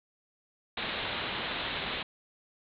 white low-pass noise, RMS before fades -35 dBFS, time 0.77-2.03 s, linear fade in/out 5 ms, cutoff 4000 Hz, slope 96 dB/octave, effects none

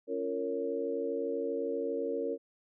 harmonic tone with a mistuned harmonic, 92.5 Hz, F#2, in tune, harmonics 3 / 4 / 5 / 6, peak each -39 / -39 / -33 / -38 dBFS, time 0.07-2.38 s, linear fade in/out 50 ms, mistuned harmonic 4, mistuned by -120 cents, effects none

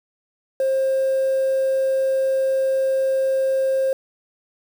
sine tone, 532 Hz, C5, 29 cents sharp, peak -15 dBFS, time 0.6-3.93 s, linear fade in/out 2 ms, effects tanh soft clip ceiling -15 dBFS + 7-bit

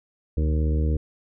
harmonic tone with a mistuned harmonic, 77 Hz, D#2, 17 cents flat, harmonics 1 / 2 / 3 / 4 / 5 / 6 / 7, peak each -20 / -29 / -34 / -33 / -40 / -35 / -43 dBFS, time 0.37-0.97 s, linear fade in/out 5 ms, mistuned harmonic 1, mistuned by -97 cents, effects none

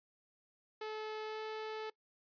sawtooth tone with pitch glide, 432.4 to 435.4 Hz, A4 to A4, -30 to -18 cents, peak -36 dBFS, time 0.81-1.9 s, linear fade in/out 5 ms, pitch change +12 cents, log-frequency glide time 1.25-1.41 s, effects noise-tail reverb RT60 0.1 s tail -22 dB re dry + resampled to 11025 Hz

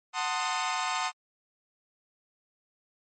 sawtooth chord, F# diminished seventh, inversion none, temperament equal with one note detuned, 740 / 893.8 / 1046.5 / 1244.5 Hz, F#5 / A5 / C6 / Eb6, 0 / +27 / 0 / 0 cents, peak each -30 dBFS, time 0.13-1.12 s, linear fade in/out 50 ms, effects MP3 32 kbps

